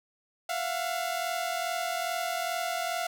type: tone pair together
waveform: sawtooth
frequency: 677.6 / 720 Hz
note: E5 / F#5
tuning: +48 / -47 cents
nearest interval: minor second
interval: 105 cents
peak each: -28 / -29 dBFS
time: 0.49-3.07 s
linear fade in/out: 5 ms
effects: none